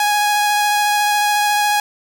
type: tone with vibrato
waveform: sawtooth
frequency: 830.6 Hz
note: G#5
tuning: in tune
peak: -10 dBFS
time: 0-1.8 s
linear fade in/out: 2 ms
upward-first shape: sine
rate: 14 Hz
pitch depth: 10 cents each way
effects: none